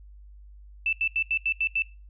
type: tone bursts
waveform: sine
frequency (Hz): 2649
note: E7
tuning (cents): +8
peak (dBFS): -22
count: 7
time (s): 0.86-1.822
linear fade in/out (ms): 2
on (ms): 68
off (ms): 81
effects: noise-tail reverb RT60 0.3 s tail -19 dB re dry + added 50 Hz sine -45 dBFS peak until 2.09 s